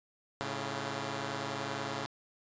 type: tone cluster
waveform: 5% pulse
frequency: 108.9 / 138.8 / 342.5 Hz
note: A2 / C#3 / F4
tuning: -17 / +3 / -34 cents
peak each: -28 / -26 / -33 dBFS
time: 0.41-2.06 s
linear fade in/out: 0 ms
effects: resampled to 16000 Hz